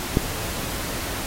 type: click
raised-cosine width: 3 ms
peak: -3 dBFS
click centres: 0.171 s
effects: pink hiss -30 dBFS RMS until 1.26 s + AAC 48 kbps